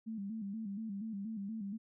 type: tone with vibrato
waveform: sine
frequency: 210 Hz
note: G#3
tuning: 19 cents sharp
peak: -38 dBFS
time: 0.06-1.78 s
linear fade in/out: 20 ms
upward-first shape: square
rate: 4.2 Hz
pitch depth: 100 cents each way
effects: none